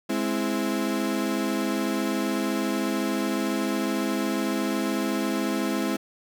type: chord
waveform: 35% pulse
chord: Ab augmented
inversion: none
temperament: equal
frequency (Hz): 207.7 / 261.6 / 329.6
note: Ab3 / C4 / E4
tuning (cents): 0 / 0 / 0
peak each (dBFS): -27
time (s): 0.09-5.97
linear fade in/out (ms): 10
effects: none